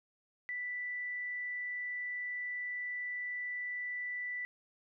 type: tone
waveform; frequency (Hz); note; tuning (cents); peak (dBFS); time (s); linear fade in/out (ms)
sine; 1975.5; B6; 0; -36; 0.49-4.45; 0
effects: none